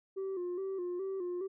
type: tone with vibrato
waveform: sine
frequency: 370.1 Hz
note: F#4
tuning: in tune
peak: -32 dBFS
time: 0.16-1.48 s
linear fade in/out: 20 ms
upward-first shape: square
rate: 2.4 Hz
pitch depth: 71 cents each way
effects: tanh soft clip ceiling -33 dBFS